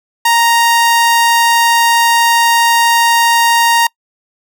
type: tone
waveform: sawtooth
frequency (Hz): 932.3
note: A#5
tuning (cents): 0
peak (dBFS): -4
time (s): 0.25-3.87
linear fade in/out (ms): 5
effects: noise-tail reverb RT60 0.1 s tail -26 dB re dry

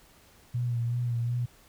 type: tone with vibrato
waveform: sine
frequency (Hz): 119.8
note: A#2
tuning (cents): +48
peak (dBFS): -26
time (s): 0.54-1.46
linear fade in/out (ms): 10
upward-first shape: sine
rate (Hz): 2.7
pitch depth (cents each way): 35
effects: pink hiss -58 dBFS RMS until 1.68 s

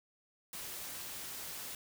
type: noise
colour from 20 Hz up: white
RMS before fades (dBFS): -44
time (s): 0.53-1.75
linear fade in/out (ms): 2
effects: none

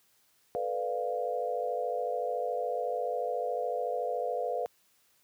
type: chord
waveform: sine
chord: B half-diminished seventh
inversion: third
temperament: equal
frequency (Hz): 440 / 493.9 / 587.3 / 698.5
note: A4 / B4 / D5 / F5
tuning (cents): 0 / 0 / 0 / 0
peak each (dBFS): -38 / -33 / -37 / -34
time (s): 0.55-4.66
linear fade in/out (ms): 0
effects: white hiss -68 dBFS RMS until 5.23 s + high-pass 60 Hz 12 dB/octave

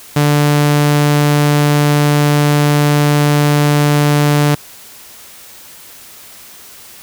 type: tone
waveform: sawtooth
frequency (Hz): 146.83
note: D3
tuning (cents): 0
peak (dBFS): -5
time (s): 0.16-4.55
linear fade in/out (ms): 5
effects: white hiss -37 dBFS RMS until 7.02 s

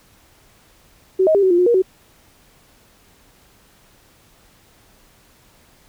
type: tone with pitch steps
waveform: sine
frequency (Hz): 377.1 / 630 / 399.3 / 376.3 / 348.3 / 360.3 / 473.6 / 374.9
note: F#4 / D#5 / G4 / F#4 / F4 / F#4 / A#4 / F#4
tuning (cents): +33 / +21 / +32 / +29 / -5 / -46 / +27 / +23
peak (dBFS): -11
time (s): 1.19-1.822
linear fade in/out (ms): 10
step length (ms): 79
effects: pink hiss -53 dBFS RMS until 5.88 s

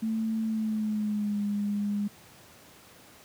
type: tone with pitch glide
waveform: sine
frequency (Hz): 222 to 204.8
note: A3 to G#3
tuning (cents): +16 to -24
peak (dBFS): -26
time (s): 0.02-2.08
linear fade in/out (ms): 10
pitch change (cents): -140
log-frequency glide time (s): 0.44-1.41
effects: pink hiss -53 dBFS RMS until 3.24 s + high-pass 100 Hz 12 dB/octave

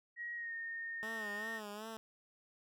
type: tone with pitch glide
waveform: sine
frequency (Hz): 1897 to 1836.6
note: A#6 to A#6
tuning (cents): +30 to -26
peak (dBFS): -40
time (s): 0.16-1.61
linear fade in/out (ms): 50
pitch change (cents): -56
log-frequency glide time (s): 0.35-0.53
type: tone with vibrato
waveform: 10% pulse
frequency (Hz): 214.4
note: A3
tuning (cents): -45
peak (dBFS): -36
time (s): 1.03-1.97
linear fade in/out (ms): 0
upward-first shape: sine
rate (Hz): 2.6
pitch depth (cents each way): 81
effects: none

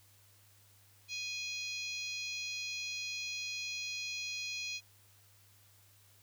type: harmonic tone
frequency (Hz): 830.6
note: G#5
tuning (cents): 0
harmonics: 3 / 4 / 5 / 6 / 7 / 8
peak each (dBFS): -40 / -47 / -43 / -50 / -50 / -50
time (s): 1.08-4.81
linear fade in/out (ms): 50
effects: added 100 Hz sine -65 dBFS peak until 6.22 s + white hiss -65 dBFS RMS until 6.22 s

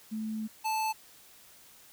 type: tone pair in turn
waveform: sine / square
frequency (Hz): 218.1 / 875.4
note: A3 / A5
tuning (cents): -15 / -9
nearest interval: 2 octaves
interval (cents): 2406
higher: second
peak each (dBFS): -32 / -29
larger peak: second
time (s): 0.11-0.48 / 0.64-0.93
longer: first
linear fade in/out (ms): 20
effects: white hiss -56 dBFS RMS until 1.92 s

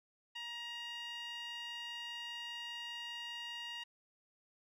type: tone with band-pass filter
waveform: sawtooth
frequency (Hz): 945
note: A#5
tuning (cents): +23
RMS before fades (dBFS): -45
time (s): 0.35-3.84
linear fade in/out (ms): 10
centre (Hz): 2700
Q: 3.2
effects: none

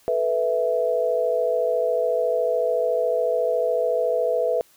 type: chord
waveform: sine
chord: A suspended second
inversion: none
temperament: equal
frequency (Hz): 440 / 493.9 / 659.3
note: A4 / B4 / E5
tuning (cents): 0 / 0 / 0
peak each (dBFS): -27 / -22 / -23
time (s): 0.08-4.61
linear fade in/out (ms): 0
effects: white hiss -57 dBFS RMS until 4.76 s

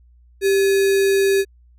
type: tone with sample-and-hold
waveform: sine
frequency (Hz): 392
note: G4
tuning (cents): 0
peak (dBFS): -13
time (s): 0.41-1.45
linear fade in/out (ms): 50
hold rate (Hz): 2100
effects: added 60 Hz sine -48 dBFS peak until 1.78 s + resampled to 32000 Hz

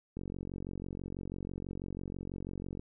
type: click train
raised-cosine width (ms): 3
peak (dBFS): -27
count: 122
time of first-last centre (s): 0.17-2.795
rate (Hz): 46.1
effects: none

